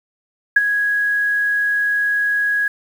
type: tone with ADSR envelope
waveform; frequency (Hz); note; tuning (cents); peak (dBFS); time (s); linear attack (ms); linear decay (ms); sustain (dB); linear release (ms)
sine; 1661.2; G#6; 0; -5; 0.56-2.68; 7; 26; -10; 4
effects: 7-bit